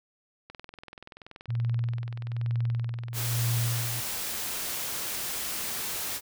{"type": "click train", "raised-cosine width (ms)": 0.3, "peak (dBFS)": -28, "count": 58, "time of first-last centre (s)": [0.5, 3.227], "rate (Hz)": 20.9}
{"type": "tone with tremolo", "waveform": "sine", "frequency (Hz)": 117.8, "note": "A#2", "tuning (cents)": 19, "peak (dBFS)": -24, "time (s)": [1.48, 4.01], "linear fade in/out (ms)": 20, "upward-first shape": "sine", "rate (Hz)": 1.1, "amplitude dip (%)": 65}
{"type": "noise", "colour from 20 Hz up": "white", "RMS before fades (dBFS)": -33, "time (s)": [3.13, 6.21], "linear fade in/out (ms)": 50}
{"effects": []}